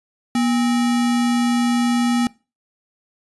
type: tone with sample-and-hold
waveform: sine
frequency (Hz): 240.8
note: B3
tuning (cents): -44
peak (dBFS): -15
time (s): 0.35-2.27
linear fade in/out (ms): 2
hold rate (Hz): 1050
effects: noise-tail reverb RT60 0.3 s tail -22 dB re dry + resampled to 24000 Hz